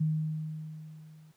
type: tone with level ramp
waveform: sine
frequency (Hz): 155.9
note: D#3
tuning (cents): +4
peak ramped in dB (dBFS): -23 to -52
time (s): 0-1.32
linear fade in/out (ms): 10
effects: pink hiss -68 dBFS RMS until 1.36 s + high-pass 100 Hz 12 dB/octave